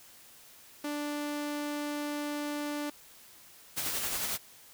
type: tone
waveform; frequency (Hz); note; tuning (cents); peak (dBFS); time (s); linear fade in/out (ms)
sawtooth; 293.7; D4; 0; -29; 0.84-2.9; 5
type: noise with tremolo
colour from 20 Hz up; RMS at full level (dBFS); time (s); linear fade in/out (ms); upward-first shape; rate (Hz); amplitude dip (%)
white; -32; 3.76-4.38; 20; sine; 11; 35
effects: white hiss -55 dBFS RMS until 4.73 s